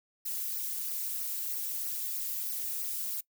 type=noise with flanger; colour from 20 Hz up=violet; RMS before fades=-35 dBFS; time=0.25-3.21 s; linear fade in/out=10 ms; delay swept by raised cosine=0.27 to 4.07 ms; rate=3.1 Hz; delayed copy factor=-0.9; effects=noise-tail reverb RT60 0.1 s tail -22 dB re dry